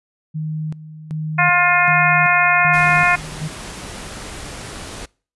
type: tone with tremolo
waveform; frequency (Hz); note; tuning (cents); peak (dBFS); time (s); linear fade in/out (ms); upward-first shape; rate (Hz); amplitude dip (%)
sine; 155.56; D#3; 0; -21; 0.34-3.49; 20; square; 1.3; 75
type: harmonic tone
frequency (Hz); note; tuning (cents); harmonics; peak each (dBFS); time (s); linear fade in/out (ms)
354.1; F4; +24; 2 / 3 / 4 / 5 / 6 / 7; -19 / -19 / -19 / -19 / -19 / -19; 1.38-3.16; 10
type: noise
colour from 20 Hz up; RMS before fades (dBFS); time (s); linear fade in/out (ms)
pink; -32; 2.73-5.06; 10
effects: noise-tail reverb RT60 0.4 s tail -25 dB re dry + resampled to 24000 Hz